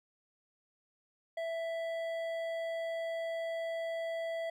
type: tone with hard clipping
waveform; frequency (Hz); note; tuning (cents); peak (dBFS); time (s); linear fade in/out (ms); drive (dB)
sine; 661; E5; +5; -36; 1.37-4.5; 5; 9
effects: none